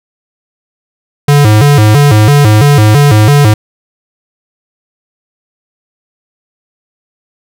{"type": "tone with vibrato", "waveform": "square", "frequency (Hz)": 124.2, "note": "B2", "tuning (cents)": 10, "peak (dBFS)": -3, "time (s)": [1.28, 3.54], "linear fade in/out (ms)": 5, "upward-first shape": "square", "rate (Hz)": 3, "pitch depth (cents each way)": 260, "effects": []}